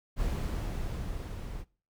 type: noise with level ramp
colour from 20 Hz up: brown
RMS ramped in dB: -30 to -40 dBFS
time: 0.16-1.65 s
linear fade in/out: 50 ms
effects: noise-tail reverb RT60 0.4 s tail -23 dB re dry